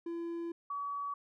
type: tone pair in turn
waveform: triangle / sine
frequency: 338 / 1136.9 Hz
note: E4 / C#6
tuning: +43 / +43 cents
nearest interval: octave + major sixth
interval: 2100 cents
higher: second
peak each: -34 / -35 dBFS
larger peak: first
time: 0.06-0.52 / 0.7-1.14 s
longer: first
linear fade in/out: 5 ms
effects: none